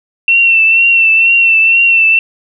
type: tone with vibrato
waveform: sine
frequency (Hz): 2700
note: E7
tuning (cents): +41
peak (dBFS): -5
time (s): 0.28-2.19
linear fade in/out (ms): 2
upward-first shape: triangle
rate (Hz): 2.1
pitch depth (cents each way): 43
effects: none